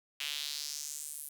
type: tone with high-pass filter sweep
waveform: sawtooth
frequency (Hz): 146.83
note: D3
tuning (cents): 0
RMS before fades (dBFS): -40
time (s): 0.2-1.29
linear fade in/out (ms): 5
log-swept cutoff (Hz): 2800 to 11000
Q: 2.6
effects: none